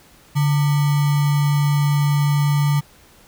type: tone with sample-and-hold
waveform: sine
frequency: 144.7 Hz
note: D3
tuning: 25 cents flat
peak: -14 dBFS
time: 0.35-2.81 s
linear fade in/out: 20 ms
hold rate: 1050 Hz
effects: pink hiss -50 dBFS RMS until 3.27 s